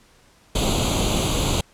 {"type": "noise with comb filter", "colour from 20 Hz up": "pink", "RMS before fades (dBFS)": -21, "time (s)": [0.55, 1.61], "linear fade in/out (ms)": 5, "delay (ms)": 0.28, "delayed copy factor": 0.8, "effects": ["pink hiss -55 dBFS RMS until 1.73 s", "low-pass 10000 Hz 12 dB/octave"]}